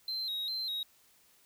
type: tone with vibrato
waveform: triangle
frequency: 3951 Hz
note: B7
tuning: in tune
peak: -32 dBFS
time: 0.08-0.83 s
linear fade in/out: 2 ms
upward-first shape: square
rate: 2.5 Hz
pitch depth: 69 cents each way
effects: white hiss -65 dBFS RMS until 1.45 s